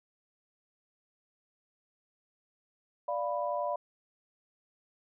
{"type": "chord", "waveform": "sine", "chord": "B diminished", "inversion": "first", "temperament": "equal", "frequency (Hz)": [587.3, 698.5, 987.8], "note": ["D5", "F5", "B5"], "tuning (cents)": [0, 0, 0], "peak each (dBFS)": [-33, -35, -35], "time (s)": [3.08, 3.76], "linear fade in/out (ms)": 5, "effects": []}